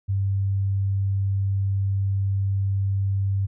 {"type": "tone", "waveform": "sine", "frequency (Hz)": 98, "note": "G2", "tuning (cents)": 0, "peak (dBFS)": -20, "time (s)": [0.08, 3.47], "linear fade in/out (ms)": 20, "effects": []}